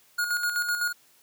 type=tone with tremolo; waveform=square; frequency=1437 Hz; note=F6; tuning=49 cents sharp; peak=-24 dBFS; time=0.18-0.93 s; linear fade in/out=10 ms; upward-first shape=square; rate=7.9 Hz; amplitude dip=50%; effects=white hiss -60 dBFS RMS until 1.22 s + high-pass 100 Hz 12 dB/octave